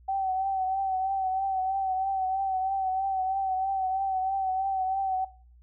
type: tone with vibrato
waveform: sine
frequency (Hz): 765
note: G5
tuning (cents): -42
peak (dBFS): -25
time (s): 0.08-5.25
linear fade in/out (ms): 10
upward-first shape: triangle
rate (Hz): 3.1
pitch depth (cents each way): 45
effects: noise-tail reverb RT60 0.4 s tail -18 dB re dry + added 60 Hz sine -52 dBFS peak until 5.62 s